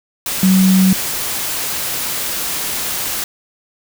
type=tone in noise; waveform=sine; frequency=188.6 Hz; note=F#3; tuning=33 cents sharp; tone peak=-8 dBFS; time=0.43-0.93 s; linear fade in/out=2 ms; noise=white; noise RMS=-21 dBFS; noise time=0.26-3.24 s; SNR=+10 dB; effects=none